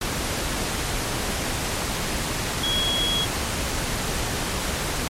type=tone in noise; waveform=sine; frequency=3322 Hz; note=G#7; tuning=in tune; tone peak=-22 dBFS; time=2.63-3.25 s; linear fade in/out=5 ms; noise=pink; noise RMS=-26 dBFS; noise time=0.01-5.08 s; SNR=+1 dB; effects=low-pass 11000 Hz 12 dB/octave + MP3 64 kbps